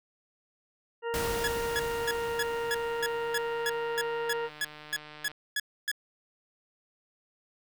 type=harmonic tone; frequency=466.2 Hz; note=A#4; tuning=in tune; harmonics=1 / 2 / 3 / 4 / 6; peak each=-31 / -37 / -41 / -43 / -47 dBFS; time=1.02-4.5 s; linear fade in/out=50 ms
type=noise with exponential decay; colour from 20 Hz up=pink; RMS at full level=-33 dBFS; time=1.14-4.96 s; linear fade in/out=0 ms; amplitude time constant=830 ms
type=tone bursts; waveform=sawtooth; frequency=1689 Hz; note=G#6; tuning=29 cents sharp; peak=-24 dBFS; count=15; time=1.44-5.915 s; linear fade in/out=2 ms; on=37 ms; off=280 ms
type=click train; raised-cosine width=0.3 ms; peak=-30 dBFS; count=547; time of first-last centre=1.7-5.316 s; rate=151 Hz
effects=none